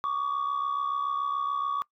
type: tone pair together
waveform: sine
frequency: 1126 / 1193 Hz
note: C#6 / D6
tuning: +27 / +27 cents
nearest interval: minor second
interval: 100 cents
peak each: -26 / -30 dBFS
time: 0.04-1.82 s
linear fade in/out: 0 ms
effects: noise-tail reverb RT60 0.1 s tail -23 dB re dry + tanh soft clip ceiling -23 dBFS